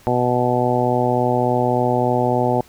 harmonic tone, 123.47 Hz, B2, in tune, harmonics 1 / 2 / 3 / 4 / 5 / 6 / 7, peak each -23 / -23 / -23 / -23 / -23 / -23 / -23 dBFS, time 0.07-2.61 s, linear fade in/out 0 ms, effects pink hiss -49 dBFS RMS until 2.68 s

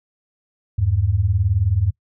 sine beating tone pair, 82.41 / 101.41 Hz, E2 / G#2, 0 / -41 cents, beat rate 19 Hz, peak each -20 / -17 dBFS, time 0.78-1.91 s, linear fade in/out 10 ms, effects noise-tail reverb RT60 0.1 s tail -22 dB re dry

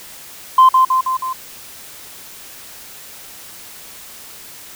sine tone with echo, 1038 Hz, C6, 14 cents flat, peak -3 dBFS, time 0.58-0.69 s, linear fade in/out 5 ms, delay 160 ms, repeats 4, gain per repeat -4 dB, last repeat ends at 1.33 s, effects tanh soft clip ceiling -2 dBFS + white hiss -37 dBFS RMS until 4.75 s

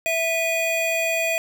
square tone pair together, 659.3 / 2468 Hz, E5 / D#7, 0 / -15 cents, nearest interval octave + major seventh, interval 2285 cents, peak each -24 dBFS, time 0.06-1.38 s, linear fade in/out 0 ms, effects none

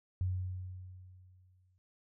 sine tone with exponential decay, 92 Hz, F#2, 9 cents flat, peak -29 dBFS, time 0.21-1.78 s, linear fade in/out 0 ms, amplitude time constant 340 ms, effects none

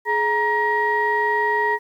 sine tone cluster, 422 / 940 / 1897 Hz, G#4 / A#5 / A#6, +28 / +14 / +30 cents, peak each -23 / -20 / -21 dBFS, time 0.05-1.79 s, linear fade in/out 50 ms, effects tanh soft clip ceiling -9 dBFS + 9-bit

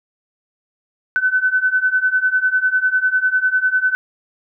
sine beating tone pair, 1506 / 1516 Hz, F#6 / F#6, +30 / +42 cents, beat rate 10 Hz, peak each -18 / -16 dBFS, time 1.16-3.95 s, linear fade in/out 0 ms, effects none

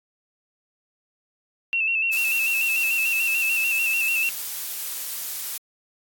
sine tone with vibrato, 2672 Hz, E7, 23 cents sharp, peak -20 dBFS, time 1.73-4.29 s, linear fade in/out 0 ms, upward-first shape square, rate 6.8 Hz, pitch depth 38 cents each way
blue noise, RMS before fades -30 dBFS, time 2.12-5.58 s, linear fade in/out 10 ms
effects AAC 64 kbps

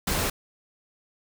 pink noise, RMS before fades -26 dBFS, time 0.07-0.3 s, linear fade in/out 5 ms, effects none

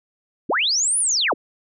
sine linear two-way sweep, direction up then down, 137.1 to 10160 to 137.1 Hz, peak -17 dBFS, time 0.49-1.34 s, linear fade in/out 10 ms, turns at 0.99 s, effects none

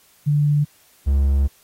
sine / triangle tone pair in turn, 146.83 / 69.29 Hz, D3 / C#2, 0 / 0 cents, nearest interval octave + minor second, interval 1300 cents, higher first, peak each -14 / -12 dBFS, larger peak second, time 0.26-0.65 / 1.06-1.48 s, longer second, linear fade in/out 20 ms, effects white hiss -55 dBFS RMS until 1.63 s + AAC 48 kbps

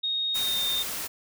sine tone with pitch glide, 3729 to 3644 Hz, A#7 to A#7, 0 to -40 cents, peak -25 dBFS, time 0.03-0.83 s, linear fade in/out 10 ms, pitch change -40 cents, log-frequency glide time 0.37-0.61 s
white noise, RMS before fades -33 dBFS, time 0.34-1.08 s, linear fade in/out 20 ms
effects none

